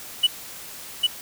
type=tone with echo; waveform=triangle; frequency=2960 Hz; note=F#7; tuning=in tune; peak=-12 dBFS; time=0.23-0.27 s; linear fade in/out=10 ms; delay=800 ms; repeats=1; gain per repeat=-2 dB; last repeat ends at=1.07 s; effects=white hiss -39 dBFS RMS until 1.21 s